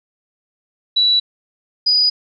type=tone pair in turn; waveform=sine; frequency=3935 / 4934 Hz; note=B7 / D#8; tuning=-7 / -15 cents; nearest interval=major third; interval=392 cents; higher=second; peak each=-11 dBFS; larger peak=neither; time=0.96-1.2 / 1.86-2.1 s; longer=neither; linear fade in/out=10 ms; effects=none